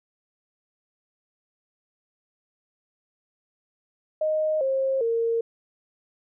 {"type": "tone with pitch steps", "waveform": "sine", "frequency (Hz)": [621, 534.4, 459.9], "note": ["D#5", "C5", "A#4"], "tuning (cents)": [-3, 36, -23], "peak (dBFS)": -21, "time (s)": [4.21, 5.41], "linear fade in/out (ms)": 5, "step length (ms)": 400, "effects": []}